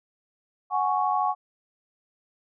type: chord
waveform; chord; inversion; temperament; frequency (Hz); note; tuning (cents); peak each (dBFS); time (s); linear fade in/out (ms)
sine; F# suspended second; none; just; 740 / 832.5 / 1110; F#5 / G#5 / C#6; 0 / +4 / +2; -26; 0.7-1.35; 50
effects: none